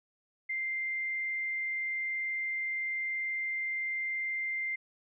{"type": "tone", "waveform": "sine", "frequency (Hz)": 2093, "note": "C7", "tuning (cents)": 0, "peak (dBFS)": -31, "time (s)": [0.49, 4.76], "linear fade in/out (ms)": 10, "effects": []}